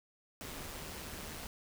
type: noise with amplitude modulation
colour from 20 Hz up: pink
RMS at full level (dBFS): -43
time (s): 0.41-1.47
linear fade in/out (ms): 0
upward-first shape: sine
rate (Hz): 153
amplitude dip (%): 40
effects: none